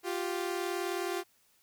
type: tone pair together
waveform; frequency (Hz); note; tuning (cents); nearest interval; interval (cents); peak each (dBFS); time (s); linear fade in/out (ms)
sawtooth; 350.6 / 390; F4 / G4; +7 / -9; major second; 184; -30 / -32; 0.03-1.24; 50
effects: white hiss -68 dBFS RMS until 1.62 s